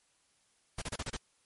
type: noise bursts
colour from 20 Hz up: pink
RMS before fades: -37 dBFS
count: 6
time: 0.78-1.168 s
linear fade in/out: 5 ms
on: 38 ms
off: 32 ms
effects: white hiss -71 dBFS RMS until 1.45 s + MP3 48 kbps

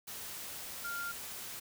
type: tone in noise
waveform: sine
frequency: 1396.9 Hz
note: F6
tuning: in tune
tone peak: -37 dBFS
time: 0.84-1.12 s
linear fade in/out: 10 ms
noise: white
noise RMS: -44 dBFS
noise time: 0.07-1.6 s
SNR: +4 dB
effects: none

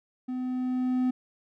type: tone with level ramp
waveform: triangle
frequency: 253.6 Hz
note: B3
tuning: 46 cents sharp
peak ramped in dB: -28 to -20 dBFS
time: 0.28-1.11 s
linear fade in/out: 10 ms
effects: none

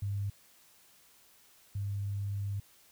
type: tone pair in turn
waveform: sine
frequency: 100.3 / 100.3 Hz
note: G2 / G2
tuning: +40 / +40 cents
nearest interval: unison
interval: 0 cents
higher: neither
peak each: -31 / -32 dBFS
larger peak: first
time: 0.02-0.3 / 1.75-2.6 s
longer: second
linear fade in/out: 5 ms
effects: white hiss -62 dBFS RMS until 2.91 s

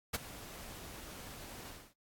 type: noise with ADSR envelope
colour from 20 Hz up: pink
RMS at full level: -31 dBFS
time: 0.13-1.94 s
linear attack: 19 ms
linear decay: 17 ms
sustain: -18 dB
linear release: 260 ms
effects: AAC 64 kbps

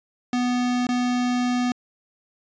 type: tone with dropouts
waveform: square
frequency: 246.8 Hz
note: B3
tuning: 1 cent flat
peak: -21 dBFS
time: 0.33-1.72 s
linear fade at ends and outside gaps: 2 ms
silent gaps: 0.869-0.889 s
effects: resampled to 16000 Hz

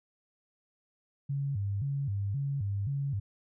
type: tone with vibrato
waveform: sine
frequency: 118.2 Hz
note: A#2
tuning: 24 cents sharp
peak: -29 dBFS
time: 1.29-3.2 s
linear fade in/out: 10 ms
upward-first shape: square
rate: 1.9 Hz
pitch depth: 290 cents each way
effects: none

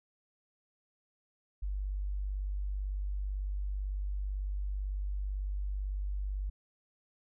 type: tone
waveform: sine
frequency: 49 Hz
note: G1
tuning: in tune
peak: -32 dBFS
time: 1.62-6.5 s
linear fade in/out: 10 ms
effects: none

